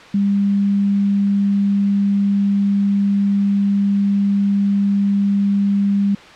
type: tone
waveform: sine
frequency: 200 Hz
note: G3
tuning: 35 cents sharp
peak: -13 dBFS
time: 0.14-6.15 s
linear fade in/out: 5 ms
effects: white hiss -39 dBFS RMS until 6.35 s + low-pass 3000 Hz 12 dB/octave